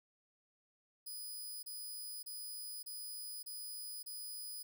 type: tone bursts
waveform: 5% pulse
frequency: 4978 Hz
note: D#8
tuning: in tune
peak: -37 dBFS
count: 6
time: 1.06-4.63 s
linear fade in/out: 10 ms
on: 570 ms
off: 30 ms
effects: none